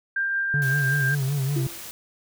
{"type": "tone with tremolo", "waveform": "sine", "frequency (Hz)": 1589, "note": "G6", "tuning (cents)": 23, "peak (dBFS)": -21, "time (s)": [0.16, 1.15], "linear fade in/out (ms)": 5, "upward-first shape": "triangle", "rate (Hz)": 5.7, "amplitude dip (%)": 25}
{"type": "tone with vibrato", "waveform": "triangle", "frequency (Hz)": 138.59, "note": "C#3", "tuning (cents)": 0, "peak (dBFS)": -20, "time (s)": [0.54, 1.67], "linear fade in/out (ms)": 2, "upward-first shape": "sine", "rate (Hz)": 5.3, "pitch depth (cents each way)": 90}
{"type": "noise", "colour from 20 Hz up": "white", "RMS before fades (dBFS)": -38, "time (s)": [0.62, 1.91], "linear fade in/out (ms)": 0}
{"type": "tone with exponential decay", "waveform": "sine", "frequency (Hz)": 339.1, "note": "E4", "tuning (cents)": 49, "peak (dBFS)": -24, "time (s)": [1.56, 1.85], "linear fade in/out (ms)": 5, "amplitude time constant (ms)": 62}
{"effects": []}